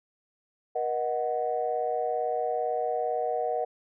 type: chord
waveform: sine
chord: D# minor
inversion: second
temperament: equal with one note detuned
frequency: 477.9 / 622.3 / 740 Hz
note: A#4 / D#5 / F#5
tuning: +43 / 0 / 0 cents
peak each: -30 / -31 / -29 dBFS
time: 0.75-3.65 s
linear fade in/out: 10 ms
effects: tanh soft clip ceiling -16 dBFS